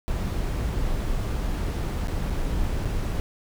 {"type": "noise with dropouts", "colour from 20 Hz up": "brown", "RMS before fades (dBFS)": -26, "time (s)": [0.08, 3.2], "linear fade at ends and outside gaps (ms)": 0, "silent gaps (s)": [[2.072, 2.083], [2.299, 2.305], [2.85, 2.856]], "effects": []}